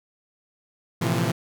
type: chord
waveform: sawtooth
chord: F major seventh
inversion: first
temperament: equal with one note detuned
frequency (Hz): 112.77 / 130.81 / 164.81 / 174.61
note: A2 / C3 / E3 / F3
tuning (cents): +43 / 0 / 0 / 0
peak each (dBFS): -23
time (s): 1.01-1.32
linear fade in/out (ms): 10
effects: none